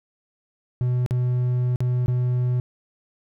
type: tone with dropouts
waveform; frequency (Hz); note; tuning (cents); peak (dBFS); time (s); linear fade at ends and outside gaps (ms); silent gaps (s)
triangle; 124.3; B2; +12; -17; 0.81-2.6; 0; 1.062-1.109 / 1.759-1.805 / 2.06-2.081
effects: none